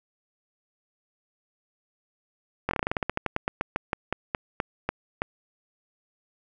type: slowing click train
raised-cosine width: 0.5 ms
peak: -10 dBFS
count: 23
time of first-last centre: 2.69-5.219 s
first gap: 21 ms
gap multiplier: 1.14
effects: none